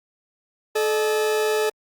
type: tone pair together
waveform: 40% pulse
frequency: 431.6 / 607.1 Hz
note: A4 / D#5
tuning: -33 / -43 cents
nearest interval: tritone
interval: 590 cents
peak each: -19 / -28 dBFS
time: 0.75-1.7 s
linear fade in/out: 10 ms
effects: Opus 48 kbps